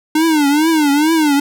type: tone with vibrato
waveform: square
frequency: 303.7 Hz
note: D#4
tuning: 42 cents flat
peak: -11 dBFS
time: 0.15-1.4 s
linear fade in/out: 5 ms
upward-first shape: triangle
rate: 2.3 Hz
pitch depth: 160 cents each way
effects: none